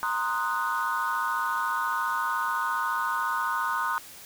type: chord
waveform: sine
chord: C half-diminished seventh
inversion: third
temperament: equal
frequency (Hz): 932.3 / 1046.5 / 1244.5 / 1480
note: Bb5 / C6 / Eb6 / Gb6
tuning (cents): 0 / 0 / 0 / 0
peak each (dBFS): -31 / -30 / -29 / -30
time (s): 0.03-3.98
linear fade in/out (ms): 0
effects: tanh soft clip ceiling -18 dBFS + white hiss -46 dBFS RMS until 4.25 s